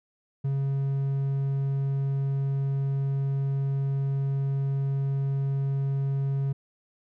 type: tone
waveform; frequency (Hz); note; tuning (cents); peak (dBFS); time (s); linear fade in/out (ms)
triangle; 137.4; C#3; -15; -22; 0.44-6.53; 10
effects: none